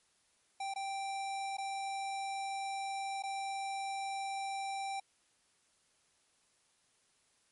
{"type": "tone with dropouts", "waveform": "square", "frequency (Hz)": 784, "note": "G5", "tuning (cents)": 0, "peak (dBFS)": -37, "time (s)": [0.6, 5], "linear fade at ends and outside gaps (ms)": 5, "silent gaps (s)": [[0.739, 0.759], [1.57, 1.582], [3.224, 3.235]], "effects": ["white hiss -72 dBFS RMS until 7.51 s", "MP3 48 kbps"]}